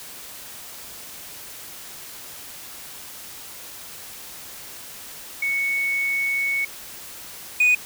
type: tone pair in turn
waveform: sine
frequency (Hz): 2217 / 2478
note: C#7 / D#7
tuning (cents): 0 / -8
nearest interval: major second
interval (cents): 192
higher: second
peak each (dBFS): -20 / -11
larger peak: second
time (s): 5.42-6.65 / 7.6-7.75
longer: first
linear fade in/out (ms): 5
effects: tanh soft clip ceiling -13 dBFS + white hiss -39 dBFS RMS until 7.85 s